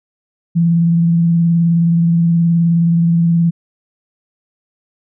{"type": "tone with vibrato", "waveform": "sine", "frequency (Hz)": 168.4, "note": "E3", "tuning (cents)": 37, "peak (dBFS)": -9, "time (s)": [0.55, 3.51], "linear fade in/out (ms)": 20, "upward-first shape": "square", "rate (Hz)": 19, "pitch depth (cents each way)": 19, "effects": []}